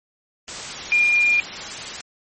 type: tone in noise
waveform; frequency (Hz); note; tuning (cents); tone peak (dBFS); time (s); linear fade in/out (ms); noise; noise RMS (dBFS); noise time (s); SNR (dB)
sine; 2410; D7; +44; -14; 0.92-1.4; 0; white; -31; 0.48-2.01; +14
effects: MP3 32 kbps